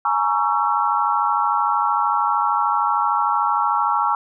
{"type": "chord", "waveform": "sine", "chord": "A# half-diminished seventh", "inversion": "third", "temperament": "just", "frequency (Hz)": [839.1, 932.3, 1118.8, 1342.6], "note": ["G#5", "A#5", "C#6", "E6"], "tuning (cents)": [18, 0, 16, 31], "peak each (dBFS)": -22, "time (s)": [0.05, 4.15], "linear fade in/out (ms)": 2, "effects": []}